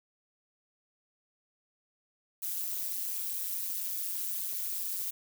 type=noise with amplitude modulation; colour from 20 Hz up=violet; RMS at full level=-31 dBFS; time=2.42-5.11 s; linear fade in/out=10 ms; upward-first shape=sine; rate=186 Hz; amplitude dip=90%; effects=none